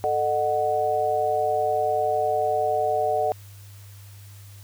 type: chord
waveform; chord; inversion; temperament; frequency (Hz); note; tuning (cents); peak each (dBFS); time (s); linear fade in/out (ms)
sine; D# diminished; second; equal with one note detuned; 440 / 609.4 / 740; A4 / D#5 / F#5; 0 / -36 / 0; -27 / -25 / -23; 0.04-3.32; 0
effects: added 100 Hz sine -42 dBFS peak until 4.63 s + white hiss -52 dBFS RMS until 4.63 s